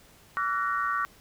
sine tone cluster, 1147 / 1360 / 1479 / 1866 Hz, D6 / F6 / F#6 / A#6, -41 / -46 / -1 / +1 cents, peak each -28 / -32 / -32 / -35 dBFS, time 0.37-1.05 s, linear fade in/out 0 ms, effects pink hiss -56 dBFS RMS until 1.2 s

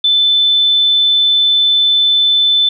sine tone, 3520 Hz, A7, in tune, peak -8 dBFS, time 0.04-2.69 s, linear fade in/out 5 ms, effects none

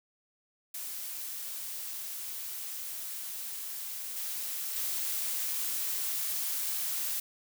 blue noise with level steps, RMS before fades -39 / -36 / -33 dBFS, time 0.74-7.2 s, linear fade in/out 5 ms, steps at 4.16 / 4.76 s, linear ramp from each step 5 ms, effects none

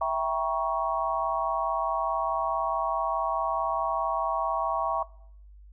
sine chord, E diminished seventh, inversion none, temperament equal with one note detuned, 659.3 / 784 / 950.8 / 1108.7 Hz, E5 / G5 / Bb5 / Db6, 0 / 0 / +34 / 0 cents, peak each -29 / -32 / -30 / -29 dBFS, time 0.01-5.03 s, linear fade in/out 5 ms, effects noise-tail reverb RT60 0.6 s tail -20 dB re dry + added 50 Hz sine -47 dBFS peak until 5.72 s

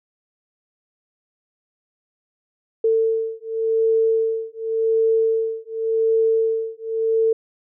sine beating tone pair, 447.6 / 448.49 Hz, A4 / A4, +30 / +33 cents, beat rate 0.89 Hz, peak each -20 dBFS, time 2.84-7.33 s, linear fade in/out 5 ms, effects none

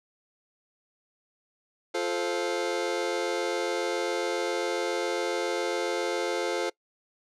sawtooth chord, F major, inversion none, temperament just, 349.2 / 436.5 / 523.8 Hz, F4 / A4 / C5, 0 / -14 / +2 cents, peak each -27 dBFS, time 1.94-6.7 s, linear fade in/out 10 ms, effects noise-tail reverb RT60 0.1 s tail -23 dB re dry + low-pass 7000 Hz 12 dB/octave

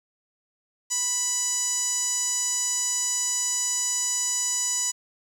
sawtooth tone with band-pass filter, 988 Hz, B5, in tune, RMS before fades -26 dBFS, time 0.9-4.92 s, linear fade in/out 20 ms, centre 7000 Hz, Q 6.8, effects 9-bit

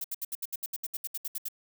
violet noise bursts, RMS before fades -34 dBFS, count 15, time 0.01-1.485 s, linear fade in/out 5 ms, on 33 ms, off 70 ms, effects none

